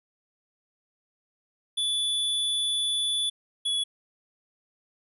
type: tone pair in turn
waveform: square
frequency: 3460 / 3393 Hz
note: A7 / G#7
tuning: -30 / +36 cents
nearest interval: unison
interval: 34 cents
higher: first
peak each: -25 dBFS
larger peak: neither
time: 1.77-3.3 / 3.65-3.84 s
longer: first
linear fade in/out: 10 ms
effects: resampled to 32000 Hz